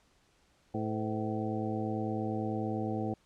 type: harmonic tone with a mistuned harmonic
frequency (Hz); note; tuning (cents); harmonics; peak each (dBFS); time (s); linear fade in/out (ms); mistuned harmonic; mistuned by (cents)
108.9; A2; -17; 1 / 2 / 3 / 4 / 5 / 6 / 7; -37 / -36 / -37 / -41 / -41 / -47 / -40; 0.74-3.14; 5; 5; -100
effects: pink hiss -68 dBFS RMS until 3.25 s + low-pass 8000 Hz 12 dB/octave